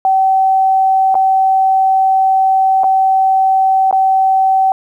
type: tone with dropouts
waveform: sine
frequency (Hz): 766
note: G5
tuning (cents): -40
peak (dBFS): -8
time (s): 0.05-4.72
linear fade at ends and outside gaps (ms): 1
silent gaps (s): 1.144-1.152 / 2.835-2.841 / 3.911-3.927
effects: 8-bit